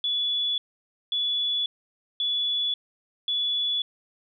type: tone bursts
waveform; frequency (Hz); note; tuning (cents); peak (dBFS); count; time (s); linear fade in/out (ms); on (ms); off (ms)
sine; 3425; A7; -47; -23; 4; 0.04-3.82; 2; 540; 540
effects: none